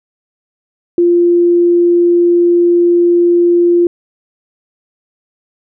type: tone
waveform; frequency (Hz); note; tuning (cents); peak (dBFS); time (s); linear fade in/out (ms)
sine; 347.2; F4; -10; -6; 0.98-3.87; 2
effects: none